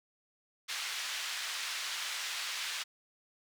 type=band-pass noise; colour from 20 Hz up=white; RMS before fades=-38 dBFS; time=0.68-2.84 s; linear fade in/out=20 ms; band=1400 to 4500 Hz; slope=12 dB/octave; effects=none